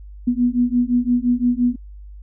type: beating tone pair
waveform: sine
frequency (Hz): 241.5 / 247.3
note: B3 / B3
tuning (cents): -39 / +3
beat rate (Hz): 5.8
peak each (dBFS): -18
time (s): 0.27-1.76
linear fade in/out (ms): 10
effects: added 50 Hz sine -35 dBFS peak until 2.22 s

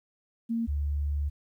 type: tone pair in turn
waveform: sine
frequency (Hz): 230 / 72.45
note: A#3 / D2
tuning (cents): -23 / -23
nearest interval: octave + minor sixth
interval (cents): 2000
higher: first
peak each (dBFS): -26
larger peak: neither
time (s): 0.49-0.67 / 0.67-1.3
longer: second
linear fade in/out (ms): 20
effects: 11-bit

